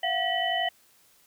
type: tone cluster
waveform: sine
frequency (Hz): 684 / 735 / 1930 / 3016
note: F5 / F#5 / B6 / F#7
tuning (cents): -36 / -12 / -40 / +32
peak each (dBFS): -30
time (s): 0.03-0.69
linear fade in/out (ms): 5
effects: white hiss -61 dBFS RMS until 1.26 s